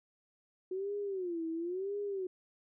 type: tone with vibrato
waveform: sine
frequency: 364.7 Hz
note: F#4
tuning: 25 cents flat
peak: -34 dBFS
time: 0.71-2.27 s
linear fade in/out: 5 ms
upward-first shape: sine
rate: 0.97 Hz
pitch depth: 200 cents each way
effects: none